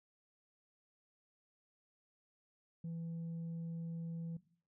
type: tone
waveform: sine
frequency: 166.2 Hz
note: E3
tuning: 15 cents sharp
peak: -38 dBFS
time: 2.84-4.37 s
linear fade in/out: 5 ms
effects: noise-tail reverb RT60 0.5 s tail -18 dB re dry + tanh soft clip ceiling -39 dBFS